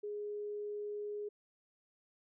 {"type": "tone", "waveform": "sine", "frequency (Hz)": 415.3, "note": "G#4", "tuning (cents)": 0, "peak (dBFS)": -38, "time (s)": [0.03, 1.29], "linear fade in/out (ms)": 10, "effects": []}